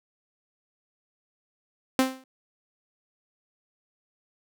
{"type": "tone with exponential decay", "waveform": "sawtooth", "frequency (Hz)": 261.6, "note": "C4", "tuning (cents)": 0, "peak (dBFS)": -12, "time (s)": [1.99, 2.24], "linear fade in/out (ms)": 1, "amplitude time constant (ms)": 54, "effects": []}